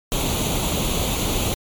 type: noise with comb filter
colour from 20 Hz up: pink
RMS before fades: -22 dBFS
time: 0.12-1.54 s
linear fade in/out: 0 ms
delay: 0.29 ms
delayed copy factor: +0.7
effects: MP3 96 kbps